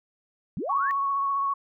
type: linear sweep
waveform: sine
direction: up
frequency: 127.3 to 1864.7 Hz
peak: -28 dBFS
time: 0.57-0.91 s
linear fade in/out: 0 ms
type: tone with vibrato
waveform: sine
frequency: 1108.7 Hz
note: C#6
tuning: in tune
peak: -23 dBFS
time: 0.69-1.54 s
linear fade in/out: 10 ms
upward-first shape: triangle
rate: 15 Hz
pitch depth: 22 cents each way
effects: none